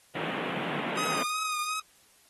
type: band-pass noise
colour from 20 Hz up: pink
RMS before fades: -34 dBFS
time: 0.15-1.23 s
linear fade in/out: 5 ms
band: 150 to 3200 Hz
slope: 48 dB/octave
type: tone with vibrato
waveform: sawtooth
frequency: 1245 Hz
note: D#6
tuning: 1 cent sharp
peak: -26 dBFS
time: 0.97-1.8 s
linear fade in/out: 5 ms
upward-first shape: triangle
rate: 2.8 Hz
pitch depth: 44 cents each way
effects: white hiss -61 dBFS RMS until 2.29 s + AAC 32 kbps